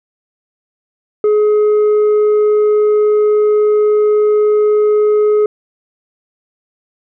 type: tone with tanh clipping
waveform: triangle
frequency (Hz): 421.8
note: G#4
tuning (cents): +27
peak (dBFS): -9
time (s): 1.24-5.46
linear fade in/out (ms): 2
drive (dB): 8
effects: none